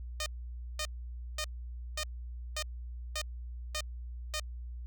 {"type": "tone bursts", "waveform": "5% pulse", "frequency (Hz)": 613, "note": "D#5", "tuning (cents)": -26, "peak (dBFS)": -22, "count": 8, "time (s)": [0.2, 4.398], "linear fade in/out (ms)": 2, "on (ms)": 61, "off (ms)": 530, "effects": ["added 60 Hz sine -39 dBFS peak until 4.86 s"]}